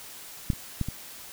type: clicks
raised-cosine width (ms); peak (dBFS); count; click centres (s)
5; -11 / -27 / -14 / -19; 4; 0.502 / 0.533 / 0.813 / 0.886
effects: white hiss -44 dBFS RMS until 1.32 s